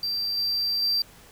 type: tone with level steps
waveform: triangle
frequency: 4699 Hz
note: D8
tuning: in tune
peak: -24 / -22 / -20 dBFS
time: 0.03-1.02 s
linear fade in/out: 2 ms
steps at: 0.37 / 0.82 s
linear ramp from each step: 5 ms
effects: pink hiss -51 dBFS RMS until 1.31 s